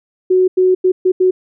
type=tone bursts at uneven times; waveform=sine; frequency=370 Hz; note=F#4; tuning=in tune; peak=-8 dBFS; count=5; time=0.3-0.48 / 0.57-0.75 / 0.84-0.92 / 1.05-1.12 / 1.2-1.31 s; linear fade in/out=10 ms; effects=none